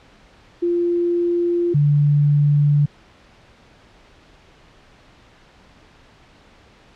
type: tone pair in turn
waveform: sine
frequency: 346.7 / 145.77 Hz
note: F4 / D3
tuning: -13 / -13 cents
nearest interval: octave + minor third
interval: 1500 cents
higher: first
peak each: -16 / -12 dBFS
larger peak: second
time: 0.62-1.74 / 1.74-2.86 s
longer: neither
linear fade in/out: 10 ms
effects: pink hiss -50 dBFS RMS until 6.95 s + low-pass 4000 Hz 12 dB/octave